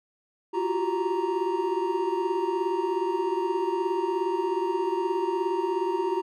triangle tone cluster, 346.9 / 369.4 / 386.2 / 932 Hz, F4 / F#4 / G4 / A#5, -12 / -3 / -26 / -1 cents, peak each -28 dBFS, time 0.53-6.22 s, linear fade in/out 20 ms, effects none

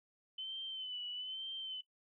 sine tone with vibrato, 3043 Hz, F#7, 48 cents sharp, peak -40 dBFS, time 0.38-1.81 s, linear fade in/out 5 ms, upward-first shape sine, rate 1.1 Hz, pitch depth 56 cents each way, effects noise-tail reverb RT60 0.1 s tail -18 dB re dry

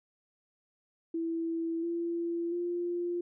sine tone with pitch steps, 330.4 / 339.5 / 348.8 Hz, E4 / F4 / F4, +4 / -49 / -2 cents, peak -30 dBFS, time 1.14-3.21 s, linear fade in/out 5 ms, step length 690 ms, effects none

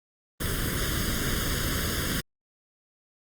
pink noise with comb filter, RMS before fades -28 dBFS, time 0.4-2.21 s, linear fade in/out 10 ms, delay 0.6 ms, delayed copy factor +0.9, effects Opus 32 kbps

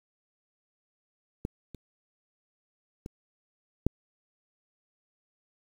clicks, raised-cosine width 3 ms, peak -18 / -30 / -25 / -10 dBFS, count 4, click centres 1.451 / 1.747 / 3.061 / 3.866 s, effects 8-bit

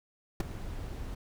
brown noise with ADSR envelope, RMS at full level -21 dBFS, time 0.4-1.15 s, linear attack 5 ms, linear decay 8 ms, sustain -18 dB, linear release 7 ms, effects none

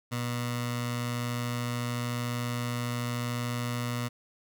15% pulse tone with notch filter, 120.9 Hz, B2, 36 cents flat, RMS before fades -32 dBFS, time 0.11-4.09 s, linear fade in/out 20 ms, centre 380 Hz, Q 0.99, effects none

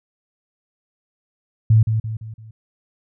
sine tone with echo, 110.4 Hz, A2, 6 cents sharp, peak -9 dBFS, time 1.7-1.83 s, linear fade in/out 5 ms, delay 170 ms, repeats 4, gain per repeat -7 dB, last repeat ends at 2.51 s, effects none

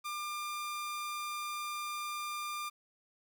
sawtooth tone, 1197 Hz, D6, 33 cents sharp, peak -33 dBFS, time 0.04-2.7 s, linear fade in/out 20 ms, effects 11-bit

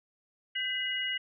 sine tone cluster, 1556 / 2008 / 2889 Hz, G6 / B6 / F#7, -13 / +28 / -42 cents, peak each -40 / -34 / -32 dBFS, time 0.55-1.18 s, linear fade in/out 10 ms, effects none

